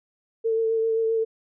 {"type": "tone with vibrato", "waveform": "sine", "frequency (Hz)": 449.1, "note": "A4", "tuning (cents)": 35, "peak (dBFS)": -20, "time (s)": [0.44, 1.25], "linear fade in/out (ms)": 20, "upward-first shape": "sine", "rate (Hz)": 7.6, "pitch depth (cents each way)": 19, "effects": []}